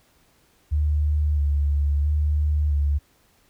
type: tone with vibrato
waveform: sine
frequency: 73.42 Hz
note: D2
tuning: in tune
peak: -18 dBFS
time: 0.71-2.99 s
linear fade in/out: 20 ms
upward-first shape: square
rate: 0.75 Hz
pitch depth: 31 cents each way
effects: pink hiss -61 dBFS RMS until 3.49 s